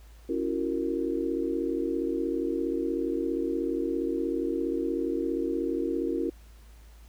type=chord; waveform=sine; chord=F# dominant seventh; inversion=second; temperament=just; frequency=277.5 / 333 / 370 / 462.5 Hz; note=C#4 / E4 / F#4 / A#4; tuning=+2 / +18 / 0 / -14 cents; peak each=-32 / -30 / -33 / -33 dBFS; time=0.29-6.3 s; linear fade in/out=5 ms; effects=added 55 Hz sine -48 dBFS peak until 7.08 s + pink hiss -60 dBFS RMS until 7.08 s